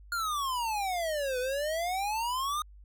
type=exponential two-way sweep; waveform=square; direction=down then up; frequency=1435 to 493.9 to 1244 Hz; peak=-30 dBFS; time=0.12-2.62 s; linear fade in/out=2 ms; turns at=1.39 s; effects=added 50 Hz sine -49 dBFS peak until 2.84 s